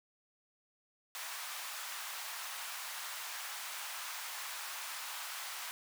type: high-pass noise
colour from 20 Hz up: pink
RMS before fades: -43 dBFS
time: 1.15-5.71 s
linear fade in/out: 0 ms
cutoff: 880 Hz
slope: 24 dB/octave
effects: none